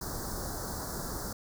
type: band-stop noise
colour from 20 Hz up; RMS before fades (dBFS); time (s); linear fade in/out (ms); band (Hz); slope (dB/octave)
pink; -37; 0.01-1.33; 5; 1600 to 4500; 48
effects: none